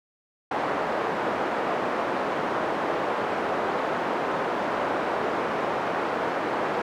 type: band-pass noise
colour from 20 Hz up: pink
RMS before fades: -27 dBFS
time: 0.51-6.82 s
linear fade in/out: 5 ms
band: 410 to 1200 Hz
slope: 12 dB/octave
effects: none